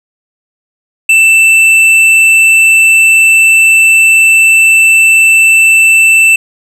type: tone with hard clipping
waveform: sine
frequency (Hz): 2661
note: E7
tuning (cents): +16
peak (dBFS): -4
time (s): 1.09-6.36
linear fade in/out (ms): 5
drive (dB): 7
effects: none